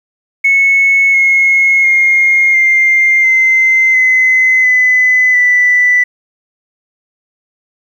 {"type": "tone with pitch steps", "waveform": "sine", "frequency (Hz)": [2200, 2167, 2135, 2103, 2072, 2041, 2010, 1980.5], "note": ["C#7", "C#7", "C7", "C7", "C7", "C7", "B6", "B6"], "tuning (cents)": [-14, -40, 34, 8, -17, -44, 30, 4], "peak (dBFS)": -5, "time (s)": [0.44, 6.04], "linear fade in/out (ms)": 10, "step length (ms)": 700, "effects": ["tanh soft clip ceiling -1 dBFS", "7-bit"]}